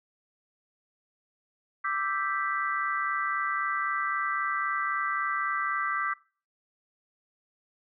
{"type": "chord", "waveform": "sine", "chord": "E minor seventh", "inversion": "third", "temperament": "equal", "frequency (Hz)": [1174.7, 1318.5, 1568, 1975.5], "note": ["D6", "E6", "G6", "B6"], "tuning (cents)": [0, 0, 0, 0], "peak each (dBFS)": [-30, -34, -33, -34], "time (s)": [1.84, 6.14], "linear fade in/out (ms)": 10, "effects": ["noise-tail reverb RT60 0.4 s tail -23 dB re dry"]}